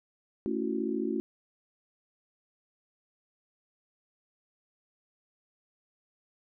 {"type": "chord", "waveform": "sine", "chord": "F# minor seventh", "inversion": "first", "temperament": "just", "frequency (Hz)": [222, 277.5, 333, 370], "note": ["A3", "C#4", "E4", "F#4"], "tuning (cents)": [16, 2, 18, 0], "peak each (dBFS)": -34, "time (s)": [0.46, 1.2], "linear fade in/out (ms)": 0, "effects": []}